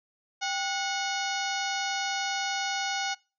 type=harmonic tone with a mistuned harmonic; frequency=730 Hz; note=F#5; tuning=24 cents flat; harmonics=1 / 2 / 3 / 4 / 5 / 6 / 7 / 8 / 9; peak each=-32 / -35 / -37 / -38 / -39 / -40 / -40 / -41 / -42 dBFS; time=0.41-3.15 s; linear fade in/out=20 ms; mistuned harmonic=1; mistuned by=+130 cents; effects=noise-tail reverb RT60 0.3 s tail -23 dB re dry